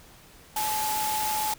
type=tone in noise; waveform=sine; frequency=858 Hz; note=A5; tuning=44 cents flat; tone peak=-27 dBFS; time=0.56-1.54 s; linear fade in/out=5 ms; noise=white; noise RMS=-31 dBFS; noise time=0.56-1.54 s; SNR=+1 dB; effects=pink hiss -52 dBFS RMS until 1.58 s